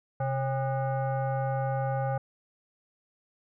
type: tone with frequency modulation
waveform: sine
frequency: 130.81 Hz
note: C3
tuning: in tune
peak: -26 dBFS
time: 0.2-2.18 s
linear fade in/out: 5 ms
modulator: 674 Hz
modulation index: 1.1
effects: none